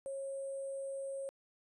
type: tone with sample-and-hold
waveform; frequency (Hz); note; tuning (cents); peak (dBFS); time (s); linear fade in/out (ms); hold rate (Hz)
sine; 545; C#5; -29; -38; 0.06-1.29; 0; 8820
effects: resampled to 32000 Hz